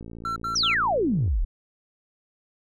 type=click train; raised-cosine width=3 ms; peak=-27 dBFS; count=73; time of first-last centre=0.01-1.278 s; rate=56.8 Hz
type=tone bursts; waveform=triangle; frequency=1351 Hz; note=E6; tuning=42 cents sharp; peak=-24 dBFS; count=3; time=0.25-0.742 s; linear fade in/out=2 ms; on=110 ms; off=81 ms
type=exponential sweep; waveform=sine; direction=down; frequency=6160 to 32.1 Hz; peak=-20 dBFS; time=0.55-1.45 s; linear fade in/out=10 ms
effects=none